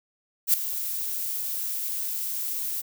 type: noise with ADSR envelope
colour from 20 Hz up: violet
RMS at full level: -17 dBFS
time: 0.47-2.82 s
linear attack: 68 ms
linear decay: 3 ms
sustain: -13 dB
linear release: 17 ms
effects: none